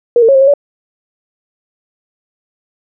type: tone with pitch steps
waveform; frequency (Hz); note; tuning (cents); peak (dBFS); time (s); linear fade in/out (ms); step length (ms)
sine; 477.1 / 452.3 / 547 / 533 / 544 / 572; A#4 / A4 / C#5 / C5 / C#5 / D5; +40 / +48 / -23 / +32 / -33 / -46; -4; 0.16-0.538; 2; 63
effects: none